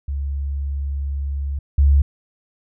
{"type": "tone pair in turn", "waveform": "sine", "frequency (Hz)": [69.9, 70.24], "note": ["C#2", "C#2"], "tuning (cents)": [15, 23], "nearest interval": "unison", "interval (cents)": 8, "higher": "second", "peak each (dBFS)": [-21, -10], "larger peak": "second", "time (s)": [[0.08, 1.59], [1.78, 2.02]], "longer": "first", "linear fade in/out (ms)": 5, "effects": []}